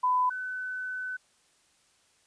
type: tone pair in turn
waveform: sine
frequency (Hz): 1002 / 1507.8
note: B5 / F#6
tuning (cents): +25 / +32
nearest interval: perfect fifth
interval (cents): 707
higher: second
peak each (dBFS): -22 / -32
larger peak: first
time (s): 0.03-0.3 / 0.3-1.17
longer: second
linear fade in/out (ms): 10
effects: white hiss -66 dBFS RMS until 2.26 s + resampled to 22050 Hz